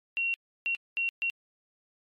sine tone bursts at uneven times, 2740 Hz, F7, 34 cents flat, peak -26 dBFS, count 4, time 0.17-0.34 / 0.66-0.75 / 0.97-1.09 / 1.22-1.3 s, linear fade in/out 0 ms, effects MP3 64 kbps

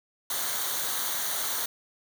white noise with comb filter, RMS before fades -30 dBFS, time 0.3-1.66 s, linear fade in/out 5 ms, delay 0.39 ms, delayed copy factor -0.65, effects none

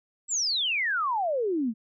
sine exponential sweep, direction down, 7902 to 209.7 Hz, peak -24 dBFS, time 0.28-1.74 s, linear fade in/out 50 ms, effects none

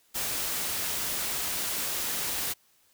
white noise, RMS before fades -31 dBFS, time 0.14-2.54 s, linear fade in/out 20 ms, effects white hiss -65 dBFS RMS until 2.93 s

